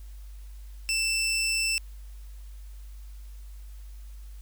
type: tone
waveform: 20% pulse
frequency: 2664 Hz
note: E7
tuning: 18 cents sharp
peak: -20 dBFS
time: 0.89-1.78 s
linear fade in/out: 0 ms
effects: added 50 Hz sine -40 dBFS peak until 4.41 s + white hiss -60 dBFS RMS until 4.41 s